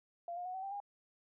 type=tone with pitch steps; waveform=sine; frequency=689 / 711.7 / 735 / 759.2 / 784.2 / 810 Hz; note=F5 / F5 / F#5 / F#5 / G5 / G#5; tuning=-24 / +33 / -12 / +44 / 0 / -43 cents; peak=-39 dBFS; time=0.28-0.802 s; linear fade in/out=2 ms; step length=87 ms; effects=none